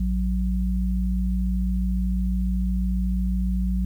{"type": "tone pair together", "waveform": "sine", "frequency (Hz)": [57.01, 185], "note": ["A#1", "F#3"], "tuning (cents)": [-38, 0], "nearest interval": "octave + minor sixth", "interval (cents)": 2038, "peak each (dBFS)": [-22, -25], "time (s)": [0, 3.85], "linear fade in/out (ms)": 5, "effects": ["9-bit"]}